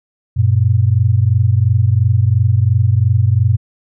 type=tone pair together; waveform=sine; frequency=95.91 / 118.8 Hz; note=G2 / A#2; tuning=-37 / +33 cents; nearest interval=major third; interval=370 cents; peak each=-12 dBFS; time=0.36-3.57 s; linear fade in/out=20 ms; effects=none